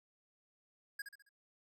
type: tone with echo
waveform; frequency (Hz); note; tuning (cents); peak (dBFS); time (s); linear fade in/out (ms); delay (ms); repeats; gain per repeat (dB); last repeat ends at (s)
square; 1642; G#6; -20; -40; 0.99-1.02; 5; 68; 4; -7; 1.292
effects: none